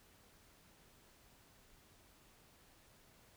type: silence
effects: pink hiss -66 dBFS RMS until 3.36 s